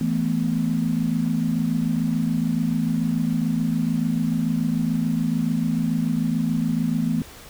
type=chord; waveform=sine; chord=E suspended fourth; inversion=none; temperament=equal; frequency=164.81 / 220 / 246.9 Hz; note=E3 / A3 / B3; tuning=0 / 0 / 0 cents; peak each=-24 dBFS; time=0.01-7.22 s; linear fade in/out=2 ms; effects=pink hiss -43 dBFS RMS until 7.49 s